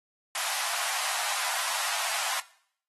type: high-pass noise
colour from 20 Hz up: pink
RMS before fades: -31 dBFS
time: 0.35-2.4 s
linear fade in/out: 2 ms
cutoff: 690 Hz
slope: 48 dB/octave
effects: noise-tail reverb RT60 0.6 s tail -19 dB re dry + AAC 32 kbps